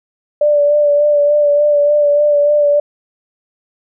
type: tone with vibrato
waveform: sine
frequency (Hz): 586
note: D5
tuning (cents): -4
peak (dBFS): -8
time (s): 0.41-2.8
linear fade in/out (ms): 5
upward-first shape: sine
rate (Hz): 3.4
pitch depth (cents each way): 24
effects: none